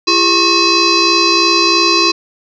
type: tone with frequency modulation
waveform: sine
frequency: 2569 Hz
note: E7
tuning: 45 cents flat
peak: -8 dBFS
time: 0.07-2.12 s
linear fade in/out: 10 ms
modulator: 743 Hz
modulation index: 3.7
effects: none